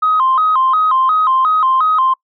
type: tone with vibrato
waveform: sine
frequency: 1149 Hz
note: D6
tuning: 38 cents flat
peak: -9 dBFS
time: 0.02-2.14 s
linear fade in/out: 10 ms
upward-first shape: square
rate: 2.8 Hz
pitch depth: 160 cents each way
effects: noise-tail reverb RT60 0.1 s tail -25 dB re dry + tanh soft clip ceiling -5 dBFS